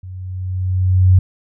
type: tone with level ramp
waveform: sine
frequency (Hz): 92.5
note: F#2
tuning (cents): 0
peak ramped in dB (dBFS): -29 to -5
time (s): 0.03-1.19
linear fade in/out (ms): 5
effects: none